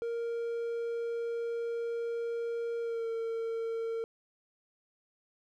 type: tone with pitch glide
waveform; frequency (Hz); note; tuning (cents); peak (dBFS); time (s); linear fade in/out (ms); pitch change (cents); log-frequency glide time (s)
triangle; 466.2 to 455.6; A#4 to A#4; 0 to -40; -30; 0.02-4.04; 0; -40; 2.81-3.08
effects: none